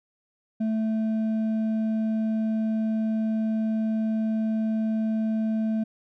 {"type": "tone with hard clipping", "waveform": "sine", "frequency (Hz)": 220, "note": "A3", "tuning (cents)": 0, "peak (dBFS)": -24, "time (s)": [0.6, 5.84], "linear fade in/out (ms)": 10, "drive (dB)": 4, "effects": []}